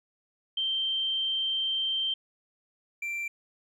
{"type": "tone pair in turn", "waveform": ["sine", "triangle"], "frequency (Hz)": [3136, 2354], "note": ["G7", "D7"], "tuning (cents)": [0, 3], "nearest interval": "perfect fourth", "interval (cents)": 497, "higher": "first", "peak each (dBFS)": [-26, -29], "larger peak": "first", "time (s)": [[0.57, 2.14], [3.02, 3.28]], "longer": "first", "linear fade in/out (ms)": 5, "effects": []}